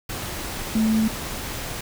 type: tone in noise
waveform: sine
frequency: 220 Hz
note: A3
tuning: in tune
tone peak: -17 dBFS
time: 0.75-1.08 s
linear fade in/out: 5 ms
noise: pink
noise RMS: -31 dBFS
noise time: 0.09-1.81 s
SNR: +11 dB
effects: none